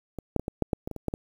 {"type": "clicks", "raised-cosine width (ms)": 2, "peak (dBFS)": [-21, -9, -17, -17, -10, -11, -19, -22, -24, -14, -17], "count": 11, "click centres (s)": [0.187, 0.363, 0.396, 0.481, 0.623, 0.732, 0.875, 0.913, 0.963, 1.083, 1.139], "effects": ["8-bit"]}